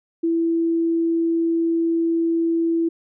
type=tone; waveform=sine; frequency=332 Hz; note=E4; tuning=12 cents sharp; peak=-17 dBFS; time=0.23-2.89 s; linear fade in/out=10 ms; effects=none